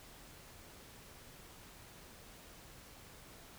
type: silence
effects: pink hiss -56 dBFS RMS until 3.58 s